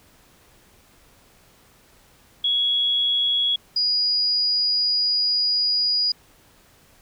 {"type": "tone pair in turn", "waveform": "sine", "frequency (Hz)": [3344, 4898], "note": ["G#7", "D#8"], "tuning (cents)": [11, -28], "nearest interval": "perfect fifth", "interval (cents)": 661, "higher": "second", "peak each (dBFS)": -18, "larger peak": "neither", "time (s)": [[2.44, 3.56], [3.76, 6.12]], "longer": "second", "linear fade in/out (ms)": 5, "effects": ["pink hiss -55 dBFS RMS until 7.01 s"]}